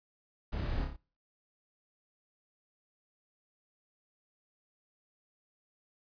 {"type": "noise with echo", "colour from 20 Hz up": "brown", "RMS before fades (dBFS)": -34, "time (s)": [0.52, 0.85], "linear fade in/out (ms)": 10, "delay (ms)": 29, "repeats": 4, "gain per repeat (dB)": -4, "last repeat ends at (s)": 0.966, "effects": ["noise-tail reverb RT60 0.4 s tail -24 dB re dry", "resampled to 11025 Hz"]}